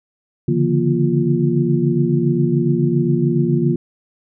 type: tone cluster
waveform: sine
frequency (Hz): 140.1 / 147.3 / 170.2 / 235.8 / 349.8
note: C#3 / D3 / F3 / A#3 / F4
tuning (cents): +19 / +6 / -44 / +20 / +3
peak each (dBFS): -20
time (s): 0.48-3.76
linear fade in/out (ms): 5
effects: none